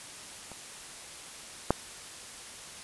clicks, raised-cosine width 1 ms, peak -30 / -8 dBFS, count 2, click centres 0.517 / 1.706 s, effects white hiss -45 dBFS RMS until 2.83 s + resampled to 24000 Hz

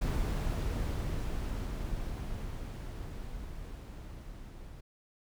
brown noise with level ramp, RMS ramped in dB -30 to -47 dBFS, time 0.01-4.81 s, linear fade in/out 10 ms, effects none

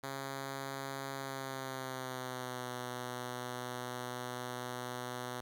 5% pulse tone with pitch glide, 136.2 to 124.18 Hz, C#3 to B2, -30 to +10 cents, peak -28 dBFS, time 0.03-5.41 s, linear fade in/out 10 ms, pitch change -160 cents, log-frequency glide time 1.16-2.74 s, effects none

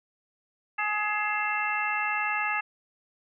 harmonic tone with a mistuned harmonic, 420.8 Hz, G#4, 23 cents sharp, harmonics 2 / 3 / 4 / 5 / 6, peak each -32 / -32 / -32 / -32 / -32 dBFS, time 0.78-2.61 s, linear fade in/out 10 ms, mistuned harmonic 6, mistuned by +100 cents, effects none

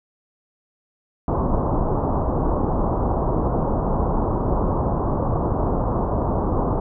pink low-pass noise, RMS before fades -21 dBFS, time 1.28-6.8 s, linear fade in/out 2 ms, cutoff 1100 Hz, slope 48 dB/octave, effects none

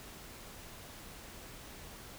silence, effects pink hiss -50 dBFS RMS until 2.18 s

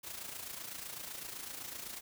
white noise with amplitude modulation, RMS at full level -42 dBFS, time 0.03-2.01 s, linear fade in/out 20 ms, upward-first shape sine, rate 27.9 Hz, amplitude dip 60%, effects none

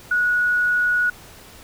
sine tone, 1461 Hz, F#6, 22 cents flat, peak -16 dBFS, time 0.11-1.1 s, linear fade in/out 5 ms, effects pink hiss -44 dBFS RMS until 1.63 s

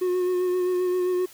triangle tone with vibrato, 362.6 Hz, F#4, 35 cents flat, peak -19 dBFS, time 0.01-1.26 s, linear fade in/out 10 ms, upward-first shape sine, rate 7.6 Hz, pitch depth 22 cents each way, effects white hiss -49 dBFS RMS until 1.33 s

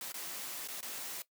white noise with dropouts, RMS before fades -42 dBFS, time 0.01-1.22 s, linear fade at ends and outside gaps 1 ms, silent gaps 0.121-0.142 / 0.675-0.685 / 0.807-0.828 s, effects noise-tail reverb RT60 0.1 s tail -17 dB re dry + high-pass 200 Hz 12 dB/octave

